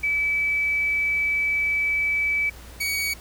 sine / sawtooth tone pair in turn, 2300 / 2254 Hz, D7 / C#7, -37 / +28 cents, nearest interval unison, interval 35 cents, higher first, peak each -20 / -20 dBFS, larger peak neither, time 0.03-2.5 / 2.8-3.14 s, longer first, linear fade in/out 10 ms, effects added 60 Hz sine -43 dBFS peak until 3.2 s + pink hiss -46 dBFS RMS until 3.2 s

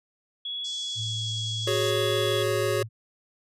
sine tone with vibrato, 3357 Hz, G#7, 18 cents sharp, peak -30 dBFS, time 0.45-2.43 s, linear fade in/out 5 ms, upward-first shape sine, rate 0.78 Hz, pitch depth 9 cents each way
pink band-pass noise, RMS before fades -41 dBFS, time 0.64-1.91 s, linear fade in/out 10 ms, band 4300 to 8000 Hz, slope 96 dB/octave
sine tone, 110.8 Hz, A2, 13 cents sharp, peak -31 dBFS, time 0.95-2.89 s, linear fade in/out 50 ms
square chord, F# suspended second, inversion none, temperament just, 370 / 416.2 / 555 Hz, F#4 / G#4 / C#5, 0 / +4 / +2 cents, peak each -29 dBFS, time 1.67-2.83 s, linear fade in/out 5 ms
effects resampled to 32000 Hz

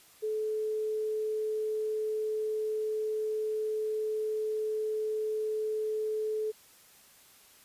sine tone, 431.7 Hz, A4, 33 cents flat, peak -29 dBFS, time 0.22-6.52 s, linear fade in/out 20 ms, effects white hiss -58 dBFS RMS until 7.64 s + resampled to 32000 Hz

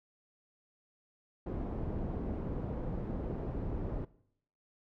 pink low-pass noise, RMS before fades -37 dBFS, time 1.46-4.05 s, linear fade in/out 5 ms, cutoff 490 Hz, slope 12 dB/octave, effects noise-tail reverb RT60 0.7 s tail -20 dB re dry

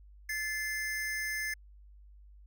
square tone pair together, 1735.5 / 2085 Hz, A6 / C7, -24 / -7 cents, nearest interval minor third, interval 317 cents, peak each -36 / -37 dBFS, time 0.29-1.54 s, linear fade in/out 5 ms, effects added 50 Hz sine -52 dBFS peak until 2.46 s

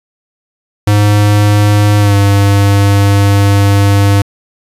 square tone with pitch glide, 103.7 to 100.17 Hz, G#2 to G2, -2 to +38 cents, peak -6 dBFS, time 0.87-4.22 s, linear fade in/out 5 ms, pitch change -60 cents, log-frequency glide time 1.99-2.15 s, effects resampled to 32000 Hz + 7-bit

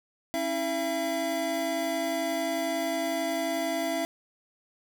square tone cluster, 272.4 / 323.5 / 674 Hz, C#4 / E4 / E5, -30 / -32 / +38 cents, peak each -35 / -34 / -30 dBFS, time 0.34-4.05 s, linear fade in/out 0 ms, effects none

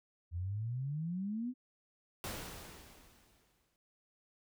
sine exponential sweep, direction up, 82.41 to 259.1 Hz, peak -35 dBFS, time 0.31-1.54 s, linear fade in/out 50 ms
pink noise with exponential decay, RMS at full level -40 dBFS, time 2.24-3.76 s, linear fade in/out 1 ms, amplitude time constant 330 ms
effects none

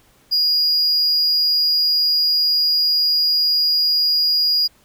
triangle tone, 4871 Hz, D#8, 38 cents flat, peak -13 dBFS, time 0.31-4.68 s, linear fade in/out 20 ms, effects pink hiss -55 dBFS RMS until 4.84 s

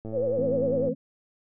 click train, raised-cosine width 2 ms, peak -24 dBFS, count 93, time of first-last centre 0.05-0.886 s, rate 110 Hz
sine tone with vibrato, 521 Hz, C5, 7 cents flat, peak -23 dBFS, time 0.12-0.94 s, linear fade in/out 50 ms, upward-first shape sine, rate 10 Hz, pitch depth 130 cents each way
sine chord, A minor, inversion second, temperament equal, 164.81 / 220 / 261.6 Hz, E3 / A3 / C4, 0 / 0 / 0 cents, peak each -35 / -33 / -32 dBFS, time 0.37-0.95 s, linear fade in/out 20 ms
effects none

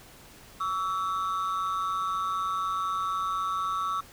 triangle ring-modulated tone, 1226 Hz, D#6, 26 cents flat, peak -22 dBFS, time 0.6-4.01 s, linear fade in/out 10 ms, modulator 92 Hz, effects pink hiss -51 dBFS RMS until 4.12 s

